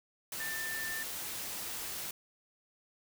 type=tone in noise; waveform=sine; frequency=1783 Hz; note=A6; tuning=22 cents sharp; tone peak=-37 dBFS; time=0.4-1.03 s; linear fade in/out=2 ms; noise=white; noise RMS=-40 dBFS; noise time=0.32-2.11 s; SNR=0 dB; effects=none